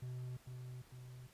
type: tone with echo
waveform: triangle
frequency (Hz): 125.7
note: B2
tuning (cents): +31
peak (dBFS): -40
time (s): 0.02-0.37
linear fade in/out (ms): 5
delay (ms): 450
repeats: 2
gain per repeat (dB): -4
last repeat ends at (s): 1.27
effects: pink hiss -65 dBFS RMS until 1.33 s + resampled to 32000 Hz